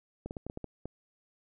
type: clicks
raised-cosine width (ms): 2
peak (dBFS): -25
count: 8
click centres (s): 0.26 / 0.309 / 0.368 / 0.466 / 0.499 / 0.574 / 0.643 / 0.856
effects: none